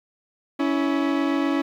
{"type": "tone pair together", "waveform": "40% pulse", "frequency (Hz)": [279.5, 327.4], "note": ["C#4", "E4"], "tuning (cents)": [14, -12], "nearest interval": "minor third", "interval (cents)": 274, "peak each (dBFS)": [-21, -24], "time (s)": [0.59, 1.62], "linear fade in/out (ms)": 10, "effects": ["low-pass 3000 Hz 12 dB/octave", "9-bit"]}